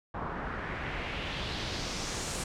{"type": "noise with low-pass filter sweep", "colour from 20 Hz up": "pink", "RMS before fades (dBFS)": -36, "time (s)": [0.14, 2.44], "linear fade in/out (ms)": 5, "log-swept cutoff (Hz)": [1100, 8800], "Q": 2, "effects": []}